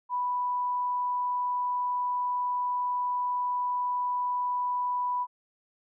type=tone; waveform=sine; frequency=987.8 Hz; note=B5; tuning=in tune; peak=-26 dBFS; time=0.09-5.27 s; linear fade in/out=50 ms; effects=none